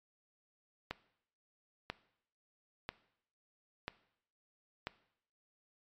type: click train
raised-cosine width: 0.3 ms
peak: -21 dBFS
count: 5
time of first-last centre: 0.91-4.87 s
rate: 1.01 Hz
effects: noise-tail reverb RT60 0.7 s tail -18 dB re dry + MP3 64 kbps